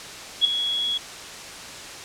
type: tone with ADSR envelope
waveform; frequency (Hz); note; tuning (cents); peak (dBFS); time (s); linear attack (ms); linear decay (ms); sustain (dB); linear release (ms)
sine; 3347; G#7; +13; -11; 0.41-0.98; 37; 7; -11; 8
effects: white hiss -37 dBFS RMS until 2.04 s + low-pass 7000 Hz 12 dB/octave